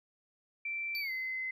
sine tone with pitch glide, 2342 to 2051 Hz, D7 to C7, -5 to -35 cents, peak -34 dBFS, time 0.65-1.51 s, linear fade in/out 5 ms, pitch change -230 cents, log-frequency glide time 1-1.11 s
square tone with exponential decay, 4575 Hz, D8, 46 cents flat, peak -37 dBFS, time 0.95-1.51 s, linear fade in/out 0 ms, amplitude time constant 120 ms
effects none

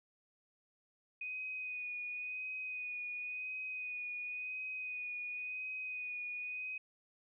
sine tone with vibrato, 2488 Hz, D#7, 1 cent flat, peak -39 dBFS, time 1.21-6.78 s, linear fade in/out 5 ms, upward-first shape sine, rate 0.94 Hz, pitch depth 23 cents each way, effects none

